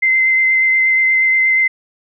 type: tone with vibrato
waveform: sine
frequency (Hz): 2070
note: C7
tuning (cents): -19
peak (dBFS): -10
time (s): 0.02-1.68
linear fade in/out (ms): 10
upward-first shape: sine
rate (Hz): 8.4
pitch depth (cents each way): 13
effects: none